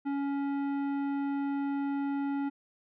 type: tone with tanh clipping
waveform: sine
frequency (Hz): 280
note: C#4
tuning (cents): +18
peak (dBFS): -31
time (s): 0.05-2.5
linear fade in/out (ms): 20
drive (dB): 13
effects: none